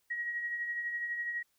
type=tone with tremolo; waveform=sine; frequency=1900 Hz; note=A#6; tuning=33 cents sharp; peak=-31 dBFS; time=0.1-1.43 s; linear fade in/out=10 ms; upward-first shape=triangle; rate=12 Hz; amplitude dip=50%; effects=white hiss -75 dBFS RMS until 1.58 s